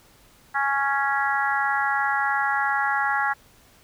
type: harmonic tone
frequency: 277.2 Hz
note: C#4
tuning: in tune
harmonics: 3 / 4 / 5 / 6 / 7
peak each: -25 / -29 / -27 / -26 / -30 dBFS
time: 0.54-3.34 s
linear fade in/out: 20 ms
effects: pink hiss -55 dBFS RMS until 3.83 s